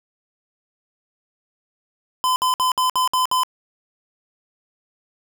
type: tone bursts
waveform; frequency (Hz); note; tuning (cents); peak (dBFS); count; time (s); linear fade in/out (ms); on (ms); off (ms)
square; 1019; C6; -46; -17; 7; 2.24-3.434; 0; 120; 59
effects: none